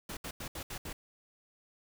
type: noise bursts at uneven times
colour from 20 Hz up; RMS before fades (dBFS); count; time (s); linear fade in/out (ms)
pink; -41; 6; 0.09-0.17 / 0.24-0.31 / 0.4-0.48 / 0.55-0.63 / 0.7-0.78 / 0.85-0.93; 5
effects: none